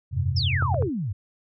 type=chord; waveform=sine; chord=F suspended second; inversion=none; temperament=equal with one note detuned; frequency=86.6 / 98 / 130.81 Hz; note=F2 / G2 / C3; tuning=-14 / 0 / 0 cents; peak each=-26 dBFS; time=0.11-0.9 s; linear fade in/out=50 ms
type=exponential sweep; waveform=sine; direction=down; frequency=5588 to 87.7 Hz; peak=-25 dBFS; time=0.36-1.13 s; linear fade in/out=10 ms
type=clicks; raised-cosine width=1 ms; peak=-19 dBFS; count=3; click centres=0.624 / 0.744 / 0.824 s
effects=none